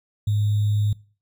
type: tone with sample-and-hold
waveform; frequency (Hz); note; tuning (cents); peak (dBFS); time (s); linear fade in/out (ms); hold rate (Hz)
sine; 104.3; G#2; +8; -18; 0.27-0.93; 5; 3675
effects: noise-tail reverb RT60 0.4 s tail -22 dB re dry